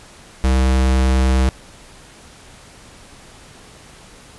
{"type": "tone", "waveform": "square", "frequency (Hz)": 65, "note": "C2", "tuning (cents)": -11, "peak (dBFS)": -13, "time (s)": [0.44, 1.49], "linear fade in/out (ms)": 0, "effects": ["pink hiss -43 dBFS RMS until 4.38 s", "resampled to 24000 Hz"]}